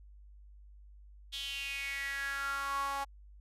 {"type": "tone with high-pass filter sweep", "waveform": "sawtooth", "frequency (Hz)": 277.2, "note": "C#4", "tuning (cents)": 0, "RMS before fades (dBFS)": -37, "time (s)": [1.32, 3.05], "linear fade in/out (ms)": 20, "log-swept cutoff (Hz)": [3400, 900], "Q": 7, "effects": ["added 50 Hz sine -52 dBFS peak until 3.4 s", "resampled to 32000 Hz"]}